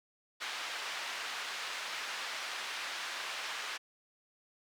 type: band-pass noise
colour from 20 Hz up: pink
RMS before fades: -40 dBFS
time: 0.4-3.78 s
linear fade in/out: 20 ms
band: 1200 to 4500 Hz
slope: 12 dB/octave
effects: none